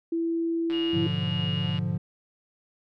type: tone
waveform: sine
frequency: 332.4 Hz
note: E4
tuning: 15 cents sharp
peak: -24 dBFS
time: 0.12-1.07 s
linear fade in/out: 5 ms
type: click train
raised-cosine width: 0.3 ms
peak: -26 dBFS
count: 160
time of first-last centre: 0.7-1.789 s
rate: 146 Hz
type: tone with tremolo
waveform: sine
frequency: 2862 Hz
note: F7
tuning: 42 cents sharp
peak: -31 dBFS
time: 0.72-1.79 s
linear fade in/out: 20 ms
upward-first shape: sine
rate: 1.7 Hz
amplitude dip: 35%
type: chord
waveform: triangle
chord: G# diminished seventh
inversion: none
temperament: equal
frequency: 103.83 / 123.47 / 146.83 / 174.61 Hz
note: G#2 / B2 / D3 / F3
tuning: 0 / 0 / 0 / 0 cents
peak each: -29 / -32 / -29 / -27 dBFS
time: 0.93-1.98 s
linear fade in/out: 10 ms
effects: none